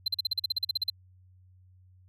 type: tone bursts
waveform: triangle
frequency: 4090 Hz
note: C8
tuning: 40 cents flat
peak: -23 dBFS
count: 14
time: 0.06-0.9 s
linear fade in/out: 5 ms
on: 21 ms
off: 42 ms
effects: added 92 Hz sine -55 dBFS peak until 2.08 s